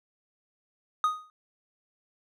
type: tone with exponential decay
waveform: triangle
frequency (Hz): 1244.5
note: D#6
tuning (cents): 0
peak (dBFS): -17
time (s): 1.04-1.3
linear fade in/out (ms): 1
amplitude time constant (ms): 56
effects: none